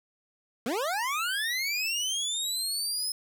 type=linear sweep; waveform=25% pulse; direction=up; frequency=210 to 5160 Hz; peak=-24 dBFS; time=0.66-3.12 s; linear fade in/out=2 ms; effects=none